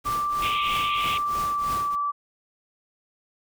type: noise with tremolo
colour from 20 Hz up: pink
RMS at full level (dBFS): -34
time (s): 0.04-1.96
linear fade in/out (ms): 20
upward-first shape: triangle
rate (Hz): 3.1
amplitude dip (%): 90
type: tone with pitch glide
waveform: sine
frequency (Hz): 1174.7 to 1159.2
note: D6 to D6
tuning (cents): 0 to -23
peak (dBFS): -23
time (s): 0.05-2.12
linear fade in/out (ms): 20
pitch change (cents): -23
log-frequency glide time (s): 1.16-1.88
type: band-pass noise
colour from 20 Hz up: pink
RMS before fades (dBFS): -30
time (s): 0.42-1.18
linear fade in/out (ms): 5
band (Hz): 2200 to 3500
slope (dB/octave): 96
effects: none